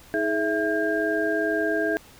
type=tone cluster; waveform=sine; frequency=319 / 421.2 / 661 / 1607 Hz; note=D#4 / G#4 / E5 / G6; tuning=+43 / +24 / +5 / +43 cents; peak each=-27 dBFS; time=0.14-1.97 s; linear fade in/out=0 ms; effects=pink hiss -50 dBFS RMS until 2.19 s